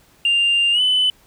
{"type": "tone with pitch glide", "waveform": "sine", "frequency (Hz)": [2794, 3012], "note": ["F7", "F#7"], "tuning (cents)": [0, 30], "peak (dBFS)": -12, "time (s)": [0.25, 1.1], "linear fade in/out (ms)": 2, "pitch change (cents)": 130, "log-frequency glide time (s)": [0.72, 0.81], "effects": ["tanh soft clip ceiling -11 dBFS", "pink hiss -54 dBFS RMS until 1.26 s"]}